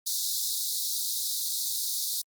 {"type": "high-pass noise", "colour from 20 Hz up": "pink", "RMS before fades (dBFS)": -30, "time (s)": [0.06, 2.22], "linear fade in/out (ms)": 10, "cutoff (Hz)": 3700, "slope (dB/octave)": 96, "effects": ["Opus 48 kbps"]}